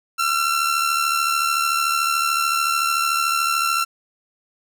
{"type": "tone with amplitude modulation", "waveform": "sawtooth", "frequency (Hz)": 1354, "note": "E6", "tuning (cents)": 46, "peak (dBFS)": -12, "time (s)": [0.18, 3.85], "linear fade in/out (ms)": 20, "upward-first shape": "sine", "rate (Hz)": 73.6, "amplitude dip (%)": 55, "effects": []}